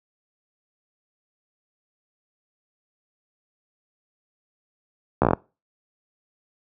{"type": "slowing click train", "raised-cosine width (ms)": 1, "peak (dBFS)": -3, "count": 7, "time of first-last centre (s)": [5.22, 5.334], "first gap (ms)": 14, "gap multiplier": 1.12, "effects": ["noise-tail reverb RT60 0.3 s tail -24 dB re dry", "high-pass 80 Hz 12 dB/octave"]}